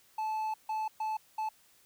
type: tone bursts at uneven times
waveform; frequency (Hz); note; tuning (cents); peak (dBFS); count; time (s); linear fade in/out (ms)
triangle; 870; A5; -20; -29; 4; 0.18-0.54 / 0.69-0.88 / 1-1.17 / 1.38-1.49; 5
effects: white hiss -64 dBFS RMS until 1.85 s